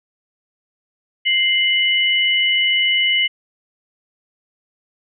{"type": "tone pair together", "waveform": "sine", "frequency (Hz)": [2093, 2960], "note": ["C7", "F#7"], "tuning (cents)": [0, 0], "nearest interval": "tritone", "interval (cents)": 600, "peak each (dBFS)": [-17, -16], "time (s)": [1.25, 3.28], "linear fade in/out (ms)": 20, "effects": []}